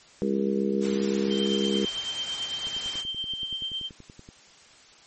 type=harmonic tone; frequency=67.7 Hz; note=C#2; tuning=40 cents flat; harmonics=3 / 4 / 5 / 6 / 7; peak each=-26 / -36 / -30 / -29 / -31 dBFS; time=0.22-1.85 s; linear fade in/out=0 ms
type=noise; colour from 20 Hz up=white; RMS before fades=-36 dBFS; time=0.8-3.05 s; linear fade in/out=50 ms
type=tone with tremolo; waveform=sine; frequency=3136 Hz; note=G7; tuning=in tune; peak=-27 dBFS; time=1.29-3.9 s; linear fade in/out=50 ms; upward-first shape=sine; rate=9 Hz; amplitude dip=55%
type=click train; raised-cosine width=3 ms; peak=-32 dBFS; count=18; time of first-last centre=2.67-4.289 s; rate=10.5 Hz
effects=white hiss -53 dBFS RMS until 5.06 s + MP3 32 kbps